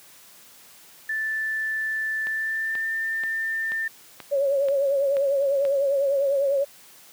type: tone with pitch glide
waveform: sine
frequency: 1760 to 1794.9 Hz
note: A6 to A6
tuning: 0 to +34 cents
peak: -24 dBFS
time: 1.09-3.88 s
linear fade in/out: 5 ms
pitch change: +34 cents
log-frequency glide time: 2.26-2.88 s
type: click train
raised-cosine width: 0.3 ms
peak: -21 dBFS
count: 8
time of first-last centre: 2.27-5.652 s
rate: 2.07 Hz
type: tone with vibrato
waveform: sine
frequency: 555 Hz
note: C#5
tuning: 2 cents sharp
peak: -19 dBFS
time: 4.31-6.65 s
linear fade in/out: 20 ms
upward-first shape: triangle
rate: 10 Hz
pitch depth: 66 cents each way
effects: white hiss -50 dBFS RMS until 7.12 s + high-pass 100 Hz 12 dB/octave